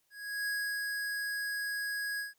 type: tone with ADSR envelope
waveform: square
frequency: 1657 Hz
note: G#6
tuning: 4 cents flat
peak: -32 dBFS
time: 0.1-2.34 s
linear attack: 370 ms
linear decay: 320 ms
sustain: -2 dB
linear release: 150 ms
effects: white hiss -75 dBFS RMS until 2.38 s